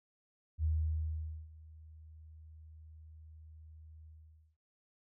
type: tone with ADSR envelope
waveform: sine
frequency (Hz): 78.6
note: D#2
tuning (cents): +18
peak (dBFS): -28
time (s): 0.58-4.57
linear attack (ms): 60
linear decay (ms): 840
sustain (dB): -23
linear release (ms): 500
effects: none